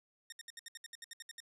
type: tone bursts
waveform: 10% pulse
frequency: 1843 Hz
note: A#6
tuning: 20 cents flat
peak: -36 dBFS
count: 13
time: 0.3-1.403 s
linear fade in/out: 2 ms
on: 23 ms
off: 67 ms
effects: low-pass 11000 Hz 12 dB/octave